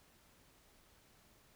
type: silence
effects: pink hiss -67 dBFS RMS until 1.55 s